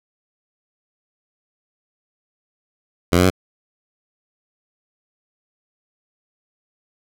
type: tone with pitch steps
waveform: 10% pulse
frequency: 87.31 / 90.13 / 93.04 Hz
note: F2 / F#2 / F#2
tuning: 0 / -45 / +10 cents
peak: -4 dBFS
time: 3.12-3.303 s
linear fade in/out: 10 ms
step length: 61 ms
effects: none